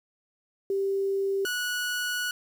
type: tone pair in turn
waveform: sine / sawtooth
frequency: 392 / 1468.1 Hz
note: G4 / F#6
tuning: 0 / -14 cents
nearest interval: octave + major seventh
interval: 2286 cents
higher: second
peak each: -24 dBFS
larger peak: neither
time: 0.7-1.45 / 1.45-2.31 s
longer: second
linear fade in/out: 2 ms
effects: 9-bit